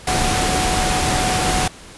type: tone in noise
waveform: sine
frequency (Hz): 740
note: F#5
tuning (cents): 0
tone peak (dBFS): -22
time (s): 0.07-1.68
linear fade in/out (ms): 5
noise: pink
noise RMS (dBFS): -19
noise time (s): 0.07-1.68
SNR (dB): -6
effects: pink hiss -40 dBFS RMS until 1.97 s + resampled to 24000 Hz